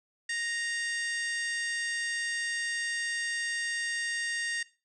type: harmonic tone with a mistuned harmonic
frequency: 932.3 Hz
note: A#5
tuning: in tune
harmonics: 2 / 3 / 4 / 5 / 6 / 7 / 8 / 9 / 10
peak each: -32 / -42 / -44 / -42 / -46 / -46 / -51 / -42 / -53 dBFS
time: 0.29-4.63 s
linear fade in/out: 5 ms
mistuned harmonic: 4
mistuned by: -49 cents
effects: noise-tail reverb RT60 0.3 s tail -17 dB re dry